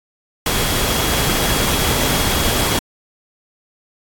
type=tone in noise; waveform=sine; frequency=3312 Hz; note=G#7; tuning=5 cents flat; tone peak=-28 dBFS; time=0.46-2.79 s; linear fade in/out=2 ms; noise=pink; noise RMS=-18 dBFS; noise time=0.46-2.79 s; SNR=-13 dB; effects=AAC 64 kbps